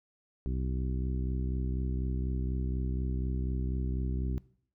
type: harmonic tone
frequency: 64.1 Hz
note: C2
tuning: 35 cents flat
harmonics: 1 / 2 / 3 / 4 / 5 / 6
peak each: -31 / -37 / -41 / -43 / -45 / -47 dBFS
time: 0.46-4.38 s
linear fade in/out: 0 ms
effects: noise-tail reverb RT60 0.6 s tail -20 dB re dry